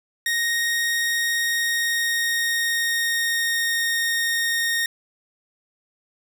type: tone with pitch glide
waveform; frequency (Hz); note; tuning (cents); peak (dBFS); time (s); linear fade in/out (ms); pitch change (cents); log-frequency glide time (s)
sawtooth; 1864.7 to 1851.8; A#6 to A#6; 0 to -12; -17; 0.26-4.86; 2; -12; 1.43-3.86
effects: none